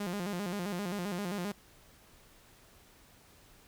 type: tone with vibrato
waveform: sawtooth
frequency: 189.7 Hz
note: F#3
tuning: 43 cents sharp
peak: -30 dBFS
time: 0-1.52 s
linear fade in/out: 5 ms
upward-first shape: square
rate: 7.6 Hz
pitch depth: 130 cents each way
effects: pink hiss -60 dBFS RMS until 3.67 s